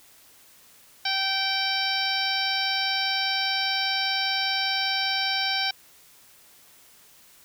harmonic tone, 775 Hz, G5, 20 cents flat, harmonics 1 / 2 / 3 / 4 / 5 / 6 / 7, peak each -31 / -31 / -31 / -31 / -31 / -31 / -31 dBFS, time 1.05-5.71 s, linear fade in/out 5 ms, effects white hiss -54 dBFS RMS until 7.44 s

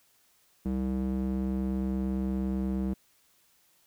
square tone with band-pass filter, 64.9 Hz, C2, 13 cents flat, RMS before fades -30 dBFS, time 0.65-2.94 s, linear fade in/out 10 ms, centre 230 Hz, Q 2, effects white hiss -66 dBFS RMS until 3.86 s

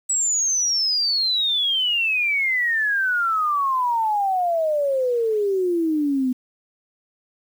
sine exponential sweep, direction down, 7902 to 249.2 Hz, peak -18 dBFS, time 0.09-6.33 s, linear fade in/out 10 ms, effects 8-bit

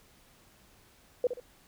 sine tone with echo, 493.9 Hz, B4, in tune, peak -22 dBFS, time 1.24-1.27 s, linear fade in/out 2 ms, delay 65 ms, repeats 2, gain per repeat -9 dB, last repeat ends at 1.4 s, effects pink hiss -61 dBFS RMS until 1.67 s

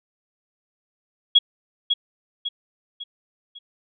sine tone with echo, 3322 Hz, G#7, in tune, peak -9 dBFS, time 1.35-1.39 s, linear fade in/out 10 ms, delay 550 ms, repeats 4, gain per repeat -7 dB, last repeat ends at 3.59 s, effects none

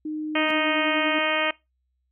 sine tone with pitch glide, 307.3 to 300.8 Hz, D#4 to D4, -21 to +42 cents, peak -27 dBFS, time 0.05-1.19 s, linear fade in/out 5 ms, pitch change -37 cents, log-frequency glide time 0.35-0.74 s
harmonic tone, 311.1 Hz, D#4, in tune, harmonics 1 / 2 / 3 / 4 / 5 / 6 / 7 / 8 / 9 / 10, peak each -34 / -27 / -32 / -30 / -33 / -30 / -29 / -29 / -33 / -32 dBFS, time 0.35-1.51 s, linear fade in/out 5 ms
sawtooth tone with exponential growth, 233.1 Hz, A#3, in tune, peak -32 dBFS, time 0.43-0.51 s, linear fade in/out 2 ms, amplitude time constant 16 ms
effects noise-tail reverb RT60 0.2 s tail -21 dB re dry + added 63 Hz sine -70 dBFS peak until 2.11 s

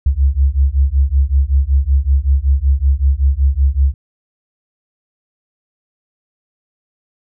sine beating tone pair, 66 / 71.3 Hz, C2 / C#2, +16 / +49 cents, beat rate 5.3 Hz, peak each -13 dBFS, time 0.06-3.94 s, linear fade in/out 5 ms, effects none

